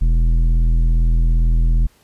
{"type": "tone with tanh clipping", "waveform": "sine", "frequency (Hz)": 41.2, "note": "E1", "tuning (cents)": 0, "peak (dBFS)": -13, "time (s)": [0.01, 1.87], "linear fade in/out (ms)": 10, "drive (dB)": 10, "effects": ["pink hiss -55 dBFS RMS until 2.03 s", "resampled to 32000 Hz"]}